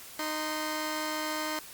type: tone pair together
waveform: 10% pulse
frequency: 309 / 1040 Hz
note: D#4 / C6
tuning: -12 / -11 cents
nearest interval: octave + major sixth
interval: 2101 cents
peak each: -24 / -29 dBFS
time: 0.19-1.59 s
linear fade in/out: 2 ms
effects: white hiss -47 dBFS RMS until 1.73 s + Opus 48 kbps